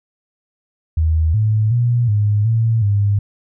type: tone with pitch steps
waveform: sine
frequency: 79.7 / 108.1 / 120.1 / 104.3 / 113.4 / 101.7 Hz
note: D#2 / A2 / B2 / G#2 / A#2 / G#2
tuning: +42 / -30 / -48 / +8 / -47 / -36 cents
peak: -12 dBFS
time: 0.97-3.19 s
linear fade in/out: 5 ms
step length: 370 ms
effects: none